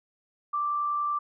sine tone with amplitude modulation, 1174.7 Hz, D6, in tune, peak -24 dBFS, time 0.53-1.19 s, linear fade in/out 10 ms, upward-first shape sine, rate 70.4 Hz, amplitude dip 25%, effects none

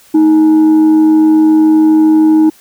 sine tone with frequency modulation, 313.4 Hz, D#4, 13 cents sharp, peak -3 dBFS, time 0.14-2.5 s, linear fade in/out 10 ms, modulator 534 Hz, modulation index 0.21, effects tanh soft clip ceiling -1 dBFS + white hiss -44 dBFS RMS until 2.6 s

